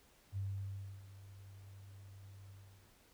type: tone with ADSR envelope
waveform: sine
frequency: 98 Hz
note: G2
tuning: in tune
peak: -36 dBFS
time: 0.32-2.94 s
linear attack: 49 ms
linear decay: 650 ms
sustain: -16 dB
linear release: 430 ms
effects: pink hiss -67 dBFS RMS until 3.13 s